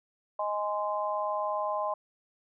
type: chord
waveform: sine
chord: Ab major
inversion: second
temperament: just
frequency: 623 / 830.6 / 1038.3 Hz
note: Eb5 / Ab5 / C6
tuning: +2 / 0 / -14 cents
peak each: -32 / -34 / -32 dBFS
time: 0.39-1.94 s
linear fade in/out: 5 ms
effects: none